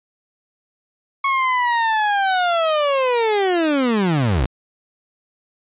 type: linear sweep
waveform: 30% pulse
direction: down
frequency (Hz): 1106 to 51.91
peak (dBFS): -13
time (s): 1.24-4.46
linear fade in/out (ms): 5
effects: resampled to 8000 Hz